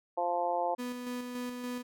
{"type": "harmonic tone", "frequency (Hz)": 174.7, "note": "F3", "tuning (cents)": 1, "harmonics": [2, 3, 4, 5, 6], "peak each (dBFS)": [-41, -34, -32, -33, -43], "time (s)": [0.17, 0.75], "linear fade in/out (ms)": 10}
{"type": "tone with tremolo", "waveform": "35% pulse", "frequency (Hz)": 246.9, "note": "B3", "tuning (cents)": 0, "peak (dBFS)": -33, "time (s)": [0.78, 1.83], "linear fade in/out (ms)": 20, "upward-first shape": "square", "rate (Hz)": 3.5, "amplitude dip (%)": 35}
{"effects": []}